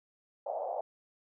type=band-pass noise; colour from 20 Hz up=white; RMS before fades=-36 dBFS; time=0.46-0.81 s; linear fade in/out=5 ms; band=560 to 730 Hz; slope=48 dB/octave; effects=none